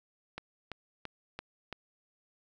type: click train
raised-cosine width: 0.3 ms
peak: -23 dBFS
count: 5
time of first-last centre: 0.38-1.727 s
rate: 2.97 Hz
effects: none

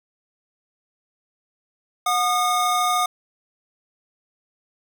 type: tone pair together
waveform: square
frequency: 727 / 1222.7 Hz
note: F#5 / D#6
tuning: -31 / -31 cents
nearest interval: major sixth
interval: 900 cents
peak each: -23 / -21 dBFS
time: 2.06-3.06 s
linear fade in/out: 5 ms
effects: none

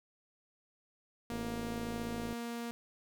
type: tone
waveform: sawtooth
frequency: 235.1 Hz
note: A#3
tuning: 15 cents sharp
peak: -34 dBFS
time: 1.3-2.71 s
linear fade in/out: 0 ms
type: click train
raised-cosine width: 2 ms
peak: -29 dBFS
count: 56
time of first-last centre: 1.32-2.327 s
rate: 54.6 Hz
effects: none

